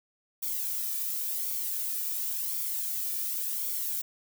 violet noise with flanger, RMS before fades -32 dBFS, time 0.42-4.02 s, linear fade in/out 10 ms, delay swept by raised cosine 0.88 to 1.7 ms, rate 0.92 Hz, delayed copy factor +0.5, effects none

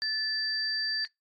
sine tone pair together, 1748 / 4667 Hz, A6 / D8, -12 / -12 cents, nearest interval octave + perfect fourth, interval 1700 cents, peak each -33 / -29 dBFS, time 0.02-1.05 s, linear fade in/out 0 ms, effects noise-tail reverb RT60 0.2 s tail -26 dB re dry + AAC 32 kbps

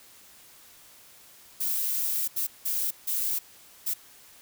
violet noise bursts at uneven times, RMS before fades -28 dBFS, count 5, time 1.6-2.28 / 2.36-2.47 / 2.65-2.91 / 3.07-3.39 / 3.86-3.94 s, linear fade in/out 10 ms, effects white hiss -53 dBFS RMS until 4.41 s

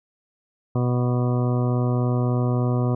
harmonic tone with a mistuned harmonic, 123.47 Hz, B2, in tune, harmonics 1 / 2 / 3 / 4 / 5 / 6 / 8 / 9 / 10, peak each -20 / -26 / -30 / -32 / -34 / -36 / -38 / -39 / -40 dBFS, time 0.75-2.95 s, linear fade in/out 5 ms, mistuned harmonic 10, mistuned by -21 cents, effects none

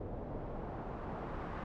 pink noise with low-pass filter sweep, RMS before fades -42 dBFS, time 0-1.64 s, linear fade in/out 5 ms, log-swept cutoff 560 to 1300 Hz, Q 1.3, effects none

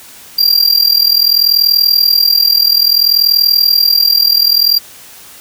square tone with amplitude modulation, 4750 Hz, D8, 19 cents sharp, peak -4 dBFS, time 0.38-4.79 s, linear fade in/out 10 ms, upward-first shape sine, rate 40.6 Hz, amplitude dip 80%, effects white hiss -36 dBFS RMS until 5.4 s

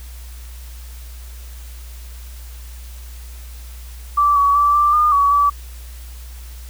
sine tone with pitch steps, 1164 / 1131 / 1161 / 1176 / 1213 / 1132 / 1151 Hz, D6 / C#6 / D6 / D6 / D#6 / C#6 / D6, -16 / +34 / -20 / +2 / -44 / +36 / -35 cents, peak -11 dBFS, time 4.17-5.5 s, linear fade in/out 10 ms, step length 190 ms, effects added 60 Hz sine -32 dBFS peak until 6.69 s + white hiss -44 dBFS RMS until 6.69 s

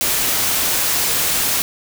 white noise, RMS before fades -18 dBFS, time 0.01-1.62 s, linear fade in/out 0 ms, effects none

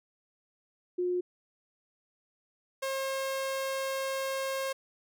sine / sawtooth tone pair in turn, 358.6 / 536.6 Hz, F4 / C5, +46 / +44 cents, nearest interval perfect fifth, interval 698 cents, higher second, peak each -27 dBFS, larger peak neither, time 0.98-1.21 / 2.82-4.73 s, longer second, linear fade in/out 10 ms, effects none

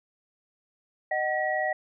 sine tone cluster, 618 / 751 / 1918 Hz, D#5 / F#5 / A#6, -12 / +26 / +49 cents, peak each -29 dBFS, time 1.11-1.73 s, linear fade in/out 5 ms, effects none

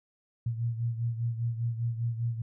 sine beating tone pair, 115.9 / 120.9 Hz, A#2 / B2, -10 / -36 cents, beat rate 5 Hz, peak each -29 / -35 dBFS, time 0.46-2.42 s, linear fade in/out 5 ms, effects none

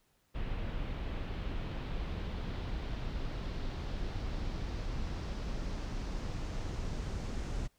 brown noise with low-pass filter sweep, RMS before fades -37 dBFS, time 0.34-7.68 s, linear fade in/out 20 ms, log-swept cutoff 3000 to 6900 Hz, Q 1.6, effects pink hiss -73 dBFS RMS until 7.78 s

